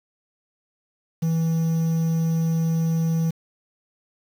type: tone with quantisation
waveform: triangle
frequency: 163.3 Hz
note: E3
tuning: 16 cents flat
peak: -17 dBFS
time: 1.22-3.31 s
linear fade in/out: 10 ms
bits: 7
effects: none